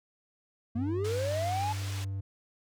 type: tone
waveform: triangle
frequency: 97.6 Hz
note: G2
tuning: 7 cents flat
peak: -30 dBFS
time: 0.75-2.21 s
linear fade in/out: 10 ms
type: linear sweep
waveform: triangle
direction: up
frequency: 220 to 870 Hz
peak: -28 dBFS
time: 0.75-1.73 s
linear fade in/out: 10 ms
type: band-pass noise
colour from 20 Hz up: white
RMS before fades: -44 dBFS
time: 1.04-2.05 s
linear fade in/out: 10 ms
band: 340 to 5800 Hz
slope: 12 dB/octave
effects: none